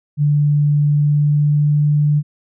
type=tone with pitch glide; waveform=sine; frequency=146.83 to 148.02 Hz; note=D3 to D3; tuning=0 to +14 cents; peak=-11 dBFS; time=0.17-2.23 s; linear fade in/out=50 ms; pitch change=+14 cents; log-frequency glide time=0.89-1.85 s; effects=none